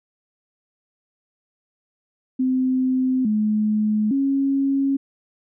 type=tone with pitch steps; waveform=sine; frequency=258 / 213.2 / 274.1 Hz; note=C4 / G#3 / C#4; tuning=-24 / +46 / -19 cents; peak=-17 dBFS; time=2.39-4.97 s; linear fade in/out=10 ms; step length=860 ms; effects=none